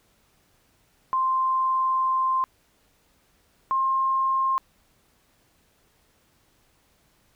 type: tone pair in turn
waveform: sine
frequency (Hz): 1046.5 / 1062.9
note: C6 / C6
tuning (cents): 0 / +27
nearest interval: unison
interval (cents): 27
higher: second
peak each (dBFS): -20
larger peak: neither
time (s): 1.13-2.44 / 3.71-4.58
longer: first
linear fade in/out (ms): 0
effects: pink hiss -64 dBFS RMS until 7.35 s